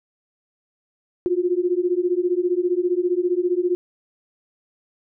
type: beating tone pair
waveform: sine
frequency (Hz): 349.2 / 364.2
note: F4 / F#4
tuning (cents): 0 / -27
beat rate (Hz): 15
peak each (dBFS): -21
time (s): 1.26-3.75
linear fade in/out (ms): 0
effects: none